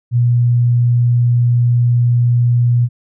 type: tone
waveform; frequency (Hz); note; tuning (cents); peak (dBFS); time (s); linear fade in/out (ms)
sine; 120.7; B2; -39; -9; 0.11-2.89; 50
effects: none